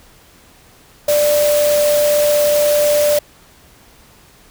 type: tone in noise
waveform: sine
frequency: 590 Hz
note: D5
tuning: 8 cents sharp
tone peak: -11 dBFS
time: 1.08-3.19 s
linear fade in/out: 5 ms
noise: white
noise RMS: -22 dBFS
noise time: 1.08-3.19 s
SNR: +8 dB
effects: pink hiss -47 dBFS RMS until 4.5 s